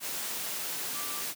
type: tone in noise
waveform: sine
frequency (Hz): 1174.7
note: D6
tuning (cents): 0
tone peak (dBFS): -42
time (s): 0.92-1.24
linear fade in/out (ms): 50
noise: white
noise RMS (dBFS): -35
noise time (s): 0-1.35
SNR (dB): -10
effects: high-pass 150 Hz 12 dB/octave